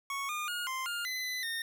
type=tone with pitch steps; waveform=25% pulse; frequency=1107 / 1214 / 1433 / 1045 / 1410 / 2022 / 2007 / 1834 Hz; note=C#6 / D#6 / F6 / C6 / F6 / B6 / B6 / A#6; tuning=-3 / -43 / +44 / -2 / +16 / +40 / +27 / -29 cents; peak=-30 dBFS; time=0.1-1.62 s; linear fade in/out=2 ms; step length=190 ms; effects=none